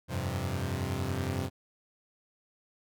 sawtooth chord, F suspended second, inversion none, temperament equal, 87.31 / 98 / 130.81 Hz, F2 / G2 / C3, 0 / 0 / 0 cents, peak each -31 dBFS, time 0.08-1.5 s, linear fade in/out 50 ms, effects none

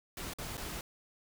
pink noise with dropouts, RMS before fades -41 dBFS, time 0.17-0.81 s, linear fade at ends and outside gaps 2 ms, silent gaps 0.336-0.385 / 0.571-0.577 s, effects none

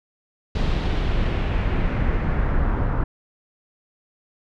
brown noise with low-pass filter sweep, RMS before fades -21 dBFS, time 0.55-3.04 s, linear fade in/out 5 ms, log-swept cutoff 4200 to 1300 Hz, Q 1.6, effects none

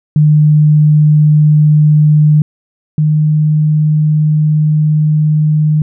sine tone pair in turn, 151.3 / 152.88 Hz, D#3 / D#3, -48 / -30 cents, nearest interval unison, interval 18 cents, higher second, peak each -4 / -7 dBFS, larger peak first, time 0.16-2.42 / 2.98-5.82 s, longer second, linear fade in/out 2 ms, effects none

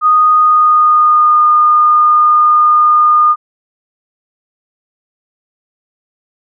sine tone with pitch glide, 1239 to 1219.1 Hz, D#6 to D#6, -8 to -36 cents, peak -5 dBFS, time 0.01-3.36 s, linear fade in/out 50 ms, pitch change -28 cents, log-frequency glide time 0.34-1.43 s, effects none

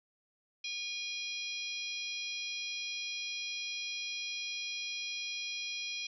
harmonic tone with a mistuned harmonic, 815 Hz, G#5, 33 cents flat, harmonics 3 / 4 / 5 / 6 / 7, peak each -40 / -42 / -44 / -46 / -47 dBFS, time 0.64-6.07 s, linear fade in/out 5 ms, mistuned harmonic 6, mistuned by +63 cents, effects none

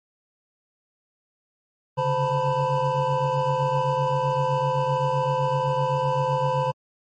triangle tone cluster, 136.5 / 144.3 / 516 / 889 / 986 Hz, C#3 / D3 / C5 / A5 / B5, -26 / -30 / -24 / +18 / -3 cents, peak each -27 / -27 / -23 / -26 / -24 dBFS, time 1.97-6.72 s, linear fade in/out 20 ms, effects MP3 32 kbps

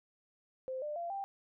sine tone with pitch steps, 520 / 597.3 / 686.1 / 788.2 Hz, C5 / D5 / F5 / G5, -11 / +29 / -31 / +9 cents, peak -36 dBFS, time 0.68-1.24 s, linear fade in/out 0 ms, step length 140 ms, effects none

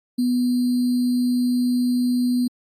sine tone with sample-and-hold, 246.9 Hz, B3, in tune, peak -17 dBFS, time 0.18-2.48 s, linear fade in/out 10 ms, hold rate 4410 Hz, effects AAC 48 kbps

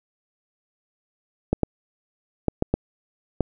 clicks, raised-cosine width 2 ms, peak -6 dBFS, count 6, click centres 1.53 / 1.633 / 2.483 / 2.624 / 2.74 / 3.407 s, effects none

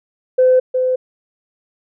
sine tone with echo, 511 Hz, C5, 41 cents flat, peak -7 dBFS, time 0.38-0.6 s, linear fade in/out 10 ms, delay 360 ms, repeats 1, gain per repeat -6 dB, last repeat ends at 0.96 s, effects tanh soft clip ceiling -4 dBFS

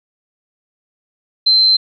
sine tone, 4102 Hz, C8, 35 cents flat, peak -8 dBFS, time 1.46-1.77 s, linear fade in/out 10 ms, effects none

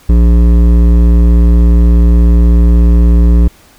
triangle tone with hard clipping, 58.27 Hz, A#1, in tune, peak -5 dBFS, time 0.09-3.48 s, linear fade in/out 5 ms, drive 16 dB, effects pink hiss -43 dBFS RMS until 3.78 s

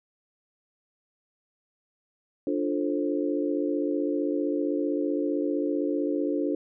sine chord, D minor seventh, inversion none, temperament equal with one note detuned, 293.7 / 349.2 / 440 / 528.1 Hz, D4 / F4 / A4 / C5, 0 / 0 / 0 / +16 cents, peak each -27 / -30 / -32 / -33 dBFS, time 2.47-6.55 s, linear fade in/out 2 ms, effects none

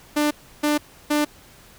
sawtooth tone bursts, 297.2 Hz, D4, 21 cents sharp, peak -14 dBFS, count 3, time 0.16-1.25 s, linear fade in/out 10 ms, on 150 ms, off 320 ms, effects pink hiss -49 dBFS RMS until 1.78 s

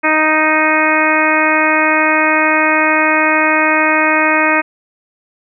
harmonic tone, 311.1 Hz, D#4, in tune, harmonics 1 / 2 / 3 / 4 / 5 / 6 / 7 / 8, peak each -18 / -18 / -18 / -18 / -18 / -18 / -18 / -18 dBFS, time 0.03-4.62 s, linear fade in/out 20 ms, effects none

